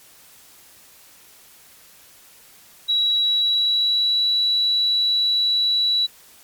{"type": "tone with pitch glide", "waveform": "sine", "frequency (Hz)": [3891, 3929], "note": ["B7", "B7"], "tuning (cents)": [-27, -10], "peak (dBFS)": -16, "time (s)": [2.88, 6.07], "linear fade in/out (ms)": 20, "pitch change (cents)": 17, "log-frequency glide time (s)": [3.03, 4.25], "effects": ["white hiss -49 dBFS RMS until 6.43 s", "MP3 96 kbps"]}